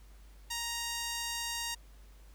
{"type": "tone with notch filter", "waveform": "5% pulse", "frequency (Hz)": 935, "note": "A#5", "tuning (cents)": 5, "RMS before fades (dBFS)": -37, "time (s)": [0.5, 1.75], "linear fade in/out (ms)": 10, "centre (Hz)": 11000, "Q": 1.9, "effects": ["added 50 Hz sine -52 dBFS peak until 2.34 s", "pink hiss -64 dBFS RMS until 2.34 s"]}